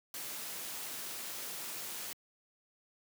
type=noise; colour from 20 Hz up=white; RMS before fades=-42 dBFS; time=0.14-2.13 s; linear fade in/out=2 ms; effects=high-pass 150 Hz 12 dB/octave